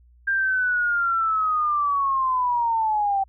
sine linear sweep, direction down, 1600 to 770 Hz, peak -19 dBFS, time 0.27-3.24 s, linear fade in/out 10 ms, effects added 60 Hz sine -51 dBFS peak until 3.28 s

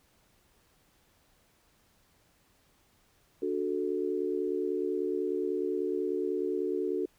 sine chord, D major, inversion none, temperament equal, 293.7 / 370 / 440 Hz, D4 / F#4 / A4, 0 / 0 / 0 cents, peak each -35 / -31 / -33 dBFS, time 3.42-7.06 s, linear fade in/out 5 ms, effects pink hiss -67 dBFS RMS until 7.18 s

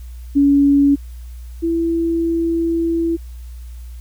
sine tone pair in turn, 282.2 / 332.6 Hz, C#4 / E4, +31 / +16 cents, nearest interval minor third, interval 285 cents, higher second, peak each -9 / -15 dBFS, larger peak first, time 0.35-0.96 / 1.62-3.17 s, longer second, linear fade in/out 20 ms, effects added 60 Hz sine -30 dBFS peak until 4 s + white hiss -52 dBFS RMS until 4 s

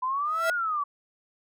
sine exponential two-way sweep, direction up then down, 1000 to 1463 to 1123 Hz, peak -25 dBFS, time 0.02-0.84 s, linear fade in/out 10 ms, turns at 0.53 s
45% pulse tone with exponential growth, 656 Hz, E5, 9 cents flat, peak -22 dBFS, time 0.25-0.5 s, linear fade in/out 2 ms, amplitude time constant 54 ms
effects none

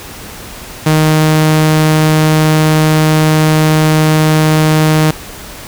sawtooth tone, 155.6 Hz, D#3, in tune, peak -3 dBFS, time 0.86-5.11 s, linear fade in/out 5 ms, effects pink hiss -29 dBFS RMS until 5.67 s

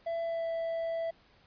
triangle tone with pitch glide, 668 to 661.1 Hz, E5 to E5, +23 to +5 cents, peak -29 dBFS, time 0.06-1.11 s, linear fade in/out 10 ms, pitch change -18 cents, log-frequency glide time 0.23-0.47 s, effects pink hiss -63 dBFS RMS until 1.46 s + resampled to 11025 Hz

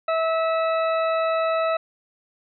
harmonic tone, 650 Hz, E5, 24 cents flat, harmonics 1 / 2 / 3 / 4 / 6, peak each -21 / -25 / -36 / -34 / -39 dBFS, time 0.08-1.77 s, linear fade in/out 5 ms, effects none

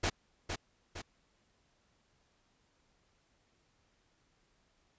pink noise with echo, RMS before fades -31 dBFS, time 0.03-0.1 s, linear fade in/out 10 ms, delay 460 ms, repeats 2, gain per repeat -6 dB, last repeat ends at 1.02 s, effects pink hiss -73 dBFS RMS until 4.98 s + resampled to 16000 Hz

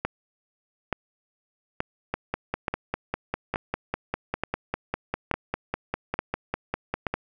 two click trains, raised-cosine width 0.5 ms, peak -11 / -10 dBFS, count 26 / 9, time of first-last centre 2.14-7.14 / 0.05-7.068 s, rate 5 / 1.14 Hz, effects none

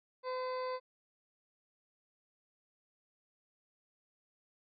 harmonic tone, 510 Hz, C5, 44 cents flat, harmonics 1 / 2 / 3 / 4 / 5 / 7 / 8 / 9, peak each -37 / -40 / -54 / -52 / -59 / -61 / -63 / -54 dBFS, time 0.23-0.8 s, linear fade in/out 50 ms, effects none

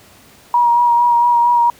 sine tone with vibrato, 954 Hz, A#5, 40 cents sharp, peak -9 dBFS, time 0.54-1.7 s, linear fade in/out 2 ms, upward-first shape sine, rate 4.4 Hz, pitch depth 20 cents each way, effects pink hiss -45 dBFS RMS until 1.79 s + high-pass 80 Hz 12 dB/octave

